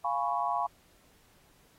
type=chord; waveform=sine; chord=C# dominant seventh; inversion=first; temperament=equal; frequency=698.5 / 830.6 / 987.8 / 1108.7 Hz; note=E#5 / G#5 / B5 / C#6; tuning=0 / 0 / 0 / 0 cents; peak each=-33 dBFS; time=0.04-0.67 s; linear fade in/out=10 ms; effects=pink hiss -64 dBFS RMS until 1.78 s + AAC 48 kbps